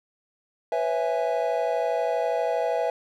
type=chord; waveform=triangle; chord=C# minor seventh; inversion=third; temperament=equal with one note detuned; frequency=493.9 / 546.4 / 659.3 / 830.6 Hz; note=B4 / C#5 / E5 / G#5; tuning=0 / -25 / 0 / 0 cents; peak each=-26 / -29 / -24 / -28 dBFS; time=0.72-2.9 s; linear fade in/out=2 ms; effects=none